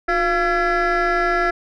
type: tone with frequency modulation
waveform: sine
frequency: 1022 Hz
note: C6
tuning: 41 cents flat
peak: -13 dBFS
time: 0.08-1.51 s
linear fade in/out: 10 ms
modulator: 332 Hz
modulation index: 2.4
effects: tanh soft clip ceiling -15 dBFS